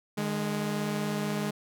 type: tone pair together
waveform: sawtooth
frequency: 152.14 / 207.7 Hz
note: D#3 / G#3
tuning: -39 / 0 cents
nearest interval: perfect fourth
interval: 539 cents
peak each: -30 / -26 dBFS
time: 0.17-1.51 s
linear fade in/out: 10 ms
effects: none